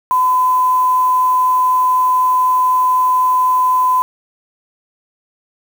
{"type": "tone with quantisation", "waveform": "sine", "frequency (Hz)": 1012, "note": "B5", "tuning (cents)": 42, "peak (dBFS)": -10, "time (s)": [0.11, 4.02], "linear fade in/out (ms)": 0, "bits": 5, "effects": []}